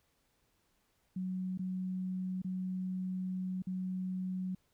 sine tone with dropouts, 185.3 Hz, F#3, 3 cents sharp, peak -34 dBFS, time 1.16-4.55 s, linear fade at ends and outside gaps 5 ms, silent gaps 1.576-1.592 / 2.419-2.445 / 3.622-3.669 s, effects pink hiss -75 dBFS RMS until 4.73 s

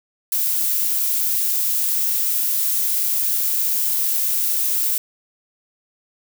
violet noise, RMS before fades -20 dBFS, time 0.32-4.98 s, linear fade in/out 2 ms, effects none

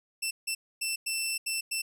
15% pulse tone bursts at uneven times, 2676 Hz, E7, 25 cents sharp, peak -22 dBFS, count 6, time 0.22-0.31 / 0.47-0.55 / 0.81-0.96 / 1.06-1.38 / 1.46-1.61 / 1.71-1.82 s, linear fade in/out 10 ms, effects none

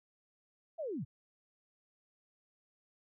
sine linear sweep, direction down, 690 to 93 Hz, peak -36 dBFS, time 0.78-1.05 s, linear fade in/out 20 ms, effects none

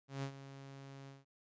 sawtooth tone with ADSR envelope, 137 Hz, C#3, 20 cents flat, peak -33 dBFS, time 0.08-1.25 s, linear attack 150 ms, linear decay 81 ms, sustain -13 dB, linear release 170 ms, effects resampled to 16000 Hz

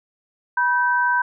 sine tone pair together, 975.2 / 1548 Hz, B5 / G6, -22 / -22 cents, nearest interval minor sixth, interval 800 cents, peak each -19 dBFS, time 0.57-1.22 s, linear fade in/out 5 ms, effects none

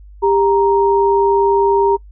sine tone pair together, 397.3 / 935 Hz, G4 / A#5, +23 / +5 cents, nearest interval octave + minor third, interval 1482 cents, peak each -12 / -14 dBFS, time 0.22-1.97 s, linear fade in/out 20 ms, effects noise-tail reverb RT60 0.1 s tail -25 dB re dry + added 50 Hz sine -36 dBFS peak until 2.11 s

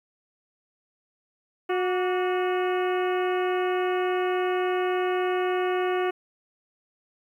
harmonic tone with a mistuned harmonic, 364.7 Hz, F#4, 25 cents flat, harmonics 1 / 2 / 3 / 4 / 5 / 6 / 7 / 8, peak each -24 / -30 / -34 / -36 / -38 / -40 / -41 / -42 dBFS, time 1.69-6.11 s, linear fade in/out 10 ms, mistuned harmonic 3, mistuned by +82 cents, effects 10-bit

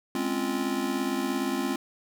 square chord, Db major seventh, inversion second, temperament just, 207.9 / 259.9 / 277.2 / 346.5 Hz, Ab3 / C4 / Db4 / F4, +2 / -11 / 0 / -14 cents, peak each -35 / -31 / -34 / -33 dBFS, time 0.15-1.76 s, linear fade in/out 2 ms, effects none

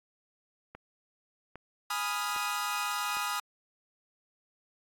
click train, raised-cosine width 0.5 ms, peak -29 dBFS, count 4, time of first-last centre 0.75-3.169 s, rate 1.24 Hz
sawtooth chord, F half-diminished seventh, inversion first, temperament equal, 830.6 / 987.8 / 1244.5 / 1396.9 Hz, Ab5 / Cb6 / Eb6 / F6, 0 / 0 / 0 / 0 cents, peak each -34 / -34 / -30 / -34 dBFS, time 1.9-3.4 s, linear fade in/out 5 ms
effects AAC 64 kbps

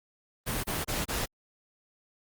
pink noise bursts, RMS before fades -31 dBFS, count 4, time 0.46-1.261 s, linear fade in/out 20 ms, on 180 ms, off 27 ms, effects Opus 32 kbps

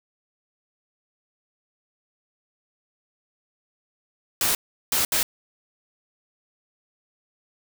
white noise bursts at uneven times, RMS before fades -22 dBFS, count 3, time 4.41-4.55 / 4.92-5.05 / 5.12-5.23 s, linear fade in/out 2 ms, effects none

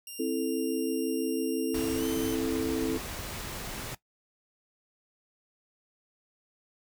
5% pulse tone with pitch glide, 2794 to 3065 Hz, F7 to G7, 0 to -40 cents, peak -32 dBFS, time 0.07-2.35 s, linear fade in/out 2 ms, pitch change +160 cents, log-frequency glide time 1.97-2.04 s
sine chord, A minor, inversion first, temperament just, 264 / 330 / 440 Hz, C4 / E4 / A4, +16 / +2 / 0 cents, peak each -31 dBFS, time 0.19-2.98 s, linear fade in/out 10 ms
pink noise, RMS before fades -38 dBFS, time 1.74-3.95 s, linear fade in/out 5 ms
effects noise-tail reverb RT60 0.1 s tail -17 dB re dry

